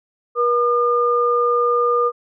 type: tone pair together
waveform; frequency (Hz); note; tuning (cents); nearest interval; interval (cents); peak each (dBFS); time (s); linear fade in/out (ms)
sine; 480.2 / 1210; B4 / D#6; -49 / -49; octave + major third; 1600; -17; 0.35-2.12; 50
effects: none